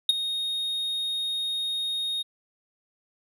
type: tone with ADSR envelope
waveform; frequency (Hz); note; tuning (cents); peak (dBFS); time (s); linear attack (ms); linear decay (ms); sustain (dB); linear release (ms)
triangle; 3720; A#7; -4; -12; 0.09-2.23; 3; 21; -13; 18
effects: none